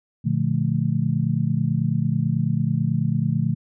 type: chord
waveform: sine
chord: Bb major seventh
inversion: none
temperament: just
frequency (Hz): 116.54 / 145.68 / 174.81 / 218.5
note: Bb2 / D3 / F3 / A3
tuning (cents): 0 / -14 / +2 / -12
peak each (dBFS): -25 / -22 / -26 / -26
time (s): 0.24-3.55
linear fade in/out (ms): 20
effects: none